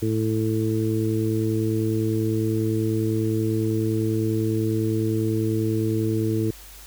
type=harmonic tone; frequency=110 Hz; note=A2; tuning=in tune; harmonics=1 / 2 / 3 / 4; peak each=-24 / -29 / -24 / -29 dBFS; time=0.02-6.51 s; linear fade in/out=5 ms; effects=added 50 Hz sine -45 dBFS peak until 6.86 s + white hiss -45 dBFS RMS until 6.86 s